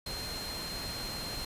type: tone in noise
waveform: sine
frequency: 4183 Hz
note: C8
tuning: 1 cent flat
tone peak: -39 dBFS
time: 0.06-1.45 s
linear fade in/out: 5 ms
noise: pink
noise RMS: -40 dBFS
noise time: 0.06-1.45 s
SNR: -2 dB
effects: resampled to 32000 Hz